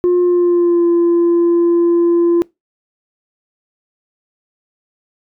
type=tone with pitch glide; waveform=sine; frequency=355.7 to 342.6 Hz; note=F4 to F4; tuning=+32 to -33 cents; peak=-7 dBFS; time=0.04-2.42 s; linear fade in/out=0 ms; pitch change=-65 cents; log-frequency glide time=0.21-0.86 s; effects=noise-tail reverb RT60 0.2 s tail -25 dB re dry + tanh soft clip ceiling -8 dBFS